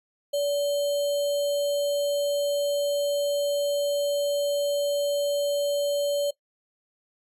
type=tone with sample-and-hold; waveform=sine; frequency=574 Hz; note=D5; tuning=40 cents flat; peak=-22 dBFS; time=0.33-6.31 s; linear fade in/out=10 ms; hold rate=3675 Hz; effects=noise-tail reverb RT60 0.1 s tail -20 dB re dry + resampled to 32000 Hz